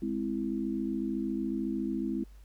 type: chord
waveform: sine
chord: Ab augmented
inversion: none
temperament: equal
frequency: 207.7 / 261.6 / 329.6 Hz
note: Ab3 / C4 / E4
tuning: 0 / 0 / 0 cents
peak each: -34 dBFS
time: 0.02-2.24 s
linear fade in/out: 5 ms
effects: added 50 Hz sine -49 dBFS peak until 2.44 s + pink hiss -66 dBFS RMS until 2.44 s